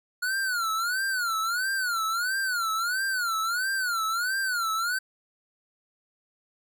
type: tone with vibrato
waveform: square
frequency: 1438 Hz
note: F#6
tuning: 50 cents flat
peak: -26 dBFS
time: 0.22-4.99 s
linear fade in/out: 10 ms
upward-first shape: sine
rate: 1.5 Hz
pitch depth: 170 cents each way
effects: none